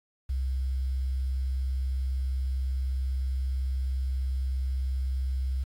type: tone with quantisation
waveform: sine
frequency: 65.41 Hz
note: C2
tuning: in tune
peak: -26 dBFS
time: 0.29-5.64 s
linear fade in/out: 10 ms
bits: 9
effects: AAC 64 kbps